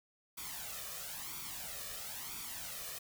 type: noise with flanger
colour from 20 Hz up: white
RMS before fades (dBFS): -44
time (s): 0.37-2.99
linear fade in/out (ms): 10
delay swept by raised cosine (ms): 0.86 to 1.69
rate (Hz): 1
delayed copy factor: +0.7
effects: none